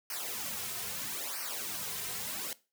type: noise with flanger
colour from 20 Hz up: white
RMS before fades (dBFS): -38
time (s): 0.1-2.53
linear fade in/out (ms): 2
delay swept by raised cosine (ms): 0.27 to 3.57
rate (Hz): 0.77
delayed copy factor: -0.9
effects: noise-tail reverb RT60 0.3 s tail -19 dB re dry